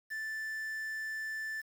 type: tone with quantisation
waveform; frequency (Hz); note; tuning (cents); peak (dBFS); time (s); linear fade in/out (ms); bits
triangle; 1760; A6; 0; -34; 0.1-1.62; 20; 9
effects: none